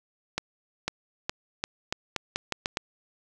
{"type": "accelerating click train", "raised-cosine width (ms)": 0.2, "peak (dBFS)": -10, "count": 10, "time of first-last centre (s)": [0.38, 2.771], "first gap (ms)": 500, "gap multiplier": 0.83, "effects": []}